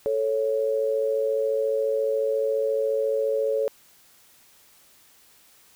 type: tone pair together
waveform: sine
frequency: 439.6 / 553.9 Hz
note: A4 / C#5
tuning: -2 / -1 cents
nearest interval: major third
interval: 401 cents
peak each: -24 dBFS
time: 0.06-3.68 s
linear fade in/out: 0 ms
effects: white hiss -56 dBFS RMS until 5.75 s